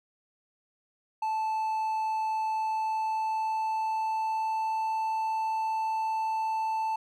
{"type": "tone with pitch glide", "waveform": "triangle", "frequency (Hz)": [876, 882.6], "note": ["A5", "A5"], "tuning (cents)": [-8, 5], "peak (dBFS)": -25, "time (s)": [1.22, 6.96], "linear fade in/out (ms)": 5, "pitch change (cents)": 13, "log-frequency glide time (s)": [2.45, 4.9], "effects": []}